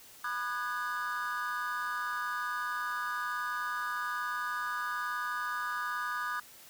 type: chord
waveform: triangle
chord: G# minor seventh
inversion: first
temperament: equal with one note detuned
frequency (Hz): 987.8 / 1218.9 / 1480 / 1661.2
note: B5 / D#6 / F#6 / G#6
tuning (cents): 0 / -36 / 0 / 0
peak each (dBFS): -39 / -34 / -37 / -37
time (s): 0.24-6.4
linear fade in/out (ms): 5
effects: white hiss -54 dBFS RMS until 6.69 s